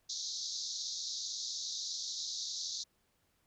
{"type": "band-pass noise", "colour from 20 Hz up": "pink", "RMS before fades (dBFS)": -40, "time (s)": [0.09, 2.84], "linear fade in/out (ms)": 10, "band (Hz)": [3700, 6700], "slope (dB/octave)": 96, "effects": ["pink hiss -75 dBFS RMS until 3.46 s"]}